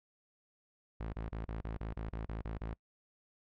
sawtooth tone bursts, 55 Hz, A1, in tune, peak -34 dBFS, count 11, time 1-2.74 s, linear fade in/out 5 ms, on 130 ms, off 31 ms, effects noise-tail reverb RT60 0.1 s tail -25 dB re dry + low-pass 2000 Hz 12 dB/octave

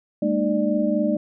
sine tone cluster, 204.4 / 228.4 / 303.5 / 594 Hz, G#3 / A#3 / D#4 / D5, -27 / -35 / -43 / +20 cents, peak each -24 dBFS, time 0.22-1.17 s, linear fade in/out 5 ms, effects none

